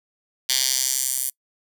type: tone with high-pass filter sweep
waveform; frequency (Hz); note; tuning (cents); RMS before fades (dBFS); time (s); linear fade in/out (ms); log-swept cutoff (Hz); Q
10% pulse; 131.4; C3; +8; -23; 0.49-1.3; 5; 4000 to 10000; 1.5
effects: noise-tail reverb RT60 0.1 s tail -26 dB re dry